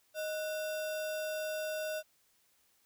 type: tone with sample-and-hold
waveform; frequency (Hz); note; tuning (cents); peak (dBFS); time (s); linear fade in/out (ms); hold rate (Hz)
sine; 622.3; D#5; 0; -34; 0.14-2.03; 50; 2100
effects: white hiss -71 dBFS RMS until 2.85 s